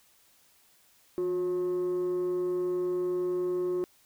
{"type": "tone with frequency modulation", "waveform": "sine", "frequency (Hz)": 360, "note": "F#4", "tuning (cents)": -47, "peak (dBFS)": -24, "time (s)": [1.18, 3.84], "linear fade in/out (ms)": 0, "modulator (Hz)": 191, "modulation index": 0.21, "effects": ["tanh soft clip ceiling -26 dBFS", "white hiss -63 dBFS RMS until 4.05 s"]}